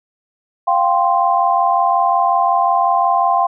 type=chord; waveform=sine; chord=F suspended second; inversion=none; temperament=equal; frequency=698.5 / 784 / 1046.5 Hz; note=F5 / G5 / C6; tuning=0 / 0 / 0 cents; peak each=-16 dBFS; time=0.67-3.47 s; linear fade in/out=10 ms; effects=none